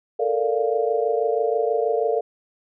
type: chord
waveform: sine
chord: Bb major seventh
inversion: third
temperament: equal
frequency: 440 / 466.2 / 587.3 / 698.5 Hz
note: A4 / Bb4 / D5 / F5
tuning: 0 / 0 / 0 / 0 cents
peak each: -23 / -23 / -27 / -26 dBFS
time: 0.19-2.21 s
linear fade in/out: 10 ms
effects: none